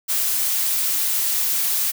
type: noise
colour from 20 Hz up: blue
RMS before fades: -21 dBFS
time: 0.08-1.92 s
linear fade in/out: 20 ms
effects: none